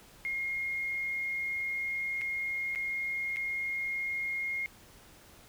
sine tone with dropouts, 2141 Hz, C7, 39 cents sharp, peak -31 dBFS, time 0.25-4.66 s, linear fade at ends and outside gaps 0 ms, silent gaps 2.212-2.217 / 2.75-2.758 / 3.361-3.369 s, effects pink hiss -56 dBFS RMS until 5.48 s

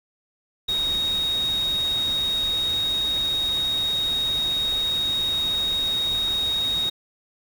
sine tone in noise, 3755 Hz, A#7, 12 cents sharp, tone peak -21 dBFS, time 0.68-6.9 s, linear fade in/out 10 ms, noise pink, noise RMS -36 dBFS, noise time 0.68-6.9 s, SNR +12 dB, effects none

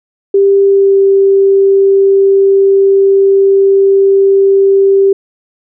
sine tone with pitch glide, 395.4 to 391.8 Hz, G4 to G4, +15 to -1 cents, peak -4 dBFS, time 0.34-5.13 s, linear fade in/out 5 ms, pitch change -16 cents, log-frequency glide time 0.63-0.99 s, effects none

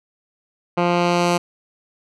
10% pulse tone with low-pass filter sweep, 174.61 Hz, F3, in tune, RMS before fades -18 dBFS, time 0.77-1.38 s, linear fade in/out 10 ms, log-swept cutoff 2200 to 9200 Hz, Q 0.79, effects none

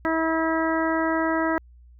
harmonic tone, 323.3 Hz, E4, 34 cents flat, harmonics 1 / 2 / 3 / 4 / 5 / 6, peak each -24 / -27 / -29 / -30 / -31 / -32 dBFS, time 0.05-1.58 s, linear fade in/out 0 ms, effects added 60 Hz sine -47 dBFS peak until 1.99 s

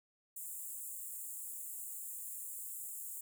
pink high-pass noise, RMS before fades -45 dBFS, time 0.36-3.21 s, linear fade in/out 5 ms, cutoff 7200 Hz, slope 96 dB/octave, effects none

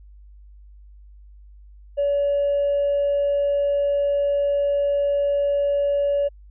triangle tone with hard clipping, 569 Hz, C#5, 45 cents sharp, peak -18 dBFS, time 1.97-6.29 s, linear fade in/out 20 ms, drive 3 dB, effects added 50 Hz sine -43 dBFS peak until 6.5 s + resampled to 8000 Hz

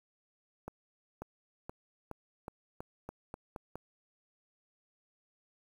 accelerating click train, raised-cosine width 1 ms, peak -27 dBFS, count 10, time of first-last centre 0.68-3.756 s, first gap 540 ms, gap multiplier 0.88, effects 9-bit

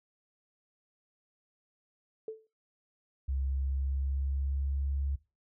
sine tone with exponential decay, 440 Hz, A4, in tune, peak -32 dBFS, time 2.28-2.47 s, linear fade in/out 2 ms, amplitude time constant 41 ms
sine tone with pitch glide, 67.2 to 69.33 Hz, C2 to C#2, +47 to +1 cents, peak -29 dBFS, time 3.28-5.16 s, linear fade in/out 10 ms, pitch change +54 cents, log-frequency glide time 3.4-4.91 s
effects noise-tail reverb RT60 0.3 s tail -21 dB re dry

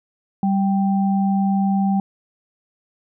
sine tone pair together, 195.86 / 784 Hz, G3 / G5, -1 / 0 cents, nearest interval 2 octaves, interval 2401 cents, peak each -16 / -24 dBFS, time 0.43-2 s, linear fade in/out 2 ms, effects none

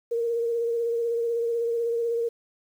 sine tone with vibrato, 466.2 Hz, A#4, in tune, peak -23 dBFS, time 0.11-2.29 s, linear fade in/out 10 ms, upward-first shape sine, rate 16 Hz, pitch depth 25 cents each way, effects 9-bit

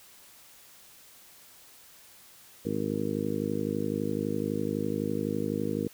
harmonic tone, 51.91 Hz, G#1, in tune, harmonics 2 / 3 / 4 / 5 / 6 / 7 / 8 / 9, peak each -39 / -38 / -34 / -34 / -35 / -39 / -38 / -35 dBFS, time 2.65-5.88 s, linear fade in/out 5 ms, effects white hiss -54 dBFS RMS until 5.93 s

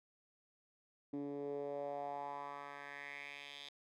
10% pulse tone with band-pass filter sweep, 142.5 Hz, C#3, 48 cents sharp, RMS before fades -45 dBFS, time 1.13-3.69 s, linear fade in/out 5 ms, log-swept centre 290 to 3600 Hz, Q 3.6, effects none

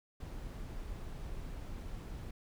brown noise, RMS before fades -43 dBFS, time 0.2-2.31 s, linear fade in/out 5 ms, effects none

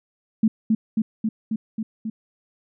sine tone with echo, 220 Hz, A3, in tune, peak -13 dBFS, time 0.43-0.48 s, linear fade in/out 5 ms, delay 270 ms, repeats 6, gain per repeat -2 dB, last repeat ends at 2.1 s, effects none

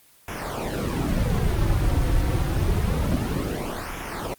brown noise with flanger, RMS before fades -23 dBFS, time 0.28-4.34 s, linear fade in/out 2 ms, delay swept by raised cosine 0.23 to 4.93 ms, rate 0.27 Hz, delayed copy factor -0.85, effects white hiss -55 dBFS RMS until 4.38 s + Opus 24 kbps

